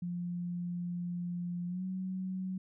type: tone with pitch glide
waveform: sine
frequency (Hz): 175.4 to 186.91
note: F3 to F#3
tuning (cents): +8 to +18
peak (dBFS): -34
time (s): 0.02-2.58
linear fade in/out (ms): 5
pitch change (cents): +110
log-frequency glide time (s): 1.67-1.84
effects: none

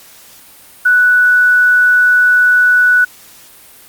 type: tone with quantisation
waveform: sine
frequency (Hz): 1480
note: F#6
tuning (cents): 0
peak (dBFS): -6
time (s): 0.85-3.05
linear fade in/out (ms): 10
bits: 6
effects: white hiss -40 dBFS RMS until 3.88 s + Opus 48 kbps

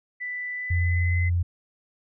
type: tone with pitch glide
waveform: sine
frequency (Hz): 1984 to 2044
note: B6 to C7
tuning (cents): +7 to -41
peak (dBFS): -29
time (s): 0.2-1.3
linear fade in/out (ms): 20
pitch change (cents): +52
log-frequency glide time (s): 0.54-1.18
type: tone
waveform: sine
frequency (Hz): 87.31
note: F2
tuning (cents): 0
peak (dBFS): -20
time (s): 0.7-1.43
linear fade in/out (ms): 10
effects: none

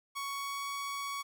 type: tone with pitch glide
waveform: sawtooth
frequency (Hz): 1114 to 1121.1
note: C#6 to C#6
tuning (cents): +8 to +19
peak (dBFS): -32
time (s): 0.15-1.23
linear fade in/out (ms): 20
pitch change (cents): +11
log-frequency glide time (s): 0.3-0.67
effects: none

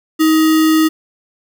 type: tone with sample-and-hold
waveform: sine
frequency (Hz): 316.2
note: D#4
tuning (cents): +28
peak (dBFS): -8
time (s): 0.19-0.89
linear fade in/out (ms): 20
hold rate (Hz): 1575
effects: none

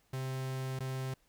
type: tone with dropouts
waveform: 45% pulse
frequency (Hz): 131.4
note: C3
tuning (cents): +8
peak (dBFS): -35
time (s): 0.13-1.14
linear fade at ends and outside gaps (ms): 5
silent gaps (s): 0.791-0.803
effects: pink hiss -71 dBFS RMS until 1.28 s

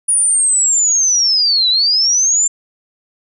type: linear two-way sweep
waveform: sine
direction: down then up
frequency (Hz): 9730 to 3882 to 7320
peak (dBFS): -10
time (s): 0.08-2.48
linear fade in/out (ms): 10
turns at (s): 1.69
effects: none

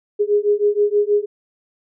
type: beating tone pair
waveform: sine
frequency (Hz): 410.4 / 416.7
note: G#4 / G#4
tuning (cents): -21 / +6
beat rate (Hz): 6.3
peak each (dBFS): -17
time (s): 0.19-1.26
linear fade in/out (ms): 20
effects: none

